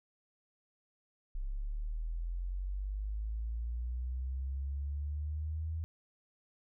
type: linear sweep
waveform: sine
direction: up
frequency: 32.7 to 81.5 Hz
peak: -34 dBFS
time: 1.35-5.84 s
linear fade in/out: 0 ms
effects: none